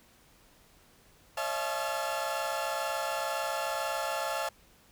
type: tone cluster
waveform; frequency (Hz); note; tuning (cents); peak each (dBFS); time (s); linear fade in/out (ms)
30% pulse; 548 / 615 / 675 / 862 / 1372; C#5 / D#5 / E5 / A5 / F6; -20 / -20 / +41 / -36 / -31; -35 / -36 / -33 / -33 / -39; 1.37-4.49; 5
effects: pink hiss -61 dBFS RMS until 4.91 s